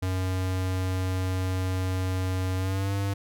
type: tone with pitch glide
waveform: square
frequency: 93 to 99.1 Hz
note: F#2 to G2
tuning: +9 to +19 cents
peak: -26 dBFS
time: 0.02-3.14 s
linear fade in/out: 10 ms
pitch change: +110 cents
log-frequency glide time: 2.57-2.93 s
effects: none